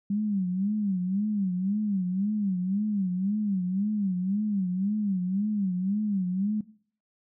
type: tone with vibrato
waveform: sine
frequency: 196 Hz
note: G3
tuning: in tune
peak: -24 dBFS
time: 0.1-6.61 s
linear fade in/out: 5 ms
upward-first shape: sine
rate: 1.9 Hz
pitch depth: 150 cents each way
effects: noise-tail reverb RT60 0.5 s tail -19 dB re dry